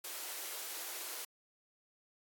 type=high-pass noise; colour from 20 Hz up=white; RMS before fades=-43 dBFS; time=0.04-1.25 s; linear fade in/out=5 ms; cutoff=310 Hz; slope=96 dB/octave; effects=AAC 64 kbps